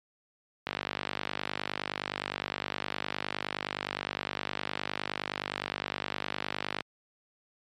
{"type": "click train", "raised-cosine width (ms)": 0.3, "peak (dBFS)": -14, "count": 306, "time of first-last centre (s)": [0.67, 6.807], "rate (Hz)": 49.7, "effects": ["high-pass 100 Hz 12 dB/octave", "MP3 64 kbps"]}